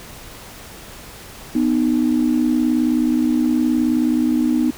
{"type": "tone pair together", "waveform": "sine", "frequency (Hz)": [248.4, 307.5], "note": ["B3", "D#4"], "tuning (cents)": [10, -20], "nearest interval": "major third", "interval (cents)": 370, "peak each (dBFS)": [-16, -17], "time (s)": [1.55, 4.71], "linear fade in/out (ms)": 5, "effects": ["tanh soft clip ceiling -7 dBFS", "pink hiss -38 dBFS RMS until 4.77 s"]}